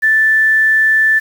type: tone with quantisation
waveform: sine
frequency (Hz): 1760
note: A6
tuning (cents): 0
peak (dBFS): -8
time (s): 0.02-1.2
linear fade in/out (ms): 20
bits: 6
effects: none